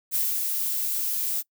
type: noise with ADSR envelope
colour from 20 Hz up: violet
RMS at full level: -24 dBFS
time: 0.11-1.43 s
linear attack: 44 ms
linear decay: 220 ms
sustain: -3 dB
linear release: 36 ms
effects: noise-tail reverb RT60 0.1 s tail -24 dB re dry